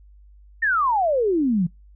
sine exponential sweep, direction down, 1863 to 164.81 Hz, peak -17 dBFS, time 0.62-1.67 s, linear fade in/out 10 ms, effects noise-tail reverb RT60 0.2 s tail -26 dB re dry + added 50 Hz sine -46 dBFS peak until 1.95 s

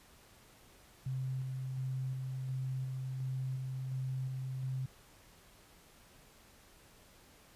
sine tone with tremolo, 130.81 Hz, C3, in tune, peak -34 dBFS, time 1.06-4.86 s, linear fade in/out 5 ms, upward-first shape square, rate 1.4 Hz, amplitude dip 25%, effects pink hiss -61 dBFS RMS until 7.55 s + resampled to 32000 Hz

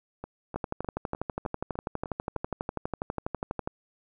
two click trains, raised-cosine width 1 ms, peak -16 / -23 dBFS, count 39 / 8, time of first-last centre 0.56-3.675 / 0.24-2.361 s, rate 12.2 / 3.3 Hz, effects none

